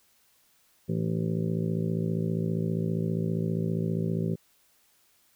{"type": "harmonic tone with a mistuned harmonic", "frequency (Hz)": 55, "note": "A1", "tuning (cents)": 0, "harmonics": [2, 3, 4, 5, 6, 7, 8, 9, 10], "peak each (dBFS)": [-33, -28, -34, -43, -44, -35, -45, -41, -48], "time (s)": [0.88, 4.36], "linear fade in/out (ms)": 20, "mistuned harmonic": 5, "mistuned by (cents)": 78, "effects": ["white hiss -65 dBFS RMS until 5.35 s"]}